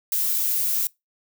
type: noise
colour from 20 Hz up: violet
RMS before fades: -23 dBFS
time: 0.12-0.87 s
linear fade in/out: 2 ms
effects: noise-tail reverb RT60 0.2 s tail -24 dB re dry